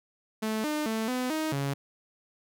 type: tone with pitch steps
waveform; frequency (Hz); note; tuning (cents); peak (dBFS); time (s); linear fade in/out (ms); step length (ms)
sawtooth; 218.3 / 302.3 / 221.6 / 252.4 / 313.4 / 139.4; A3 / D#4 / A3 / B3 / D#4 / C#3; -13 / -50 / +13 / +38 / +13 / +10; -24; 0.42-1.74; 10; 220
effects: none